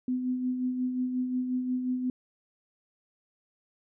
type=tone with tremolo; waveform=sine; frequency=252.8 Hz; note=B3; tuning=41 cents sharp; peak=-25 dBFS; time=0.08-2.1 s; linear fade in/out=2 ms; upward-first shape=sine; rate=5.6 Hz; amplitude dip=45%; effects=none